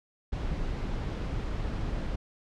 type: noise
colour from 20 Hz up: brown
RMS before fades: -32 dBFS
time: 0.32-2.16 s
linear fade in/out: 10 ms
effects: low-pass 5000 Hz 12 dB/octave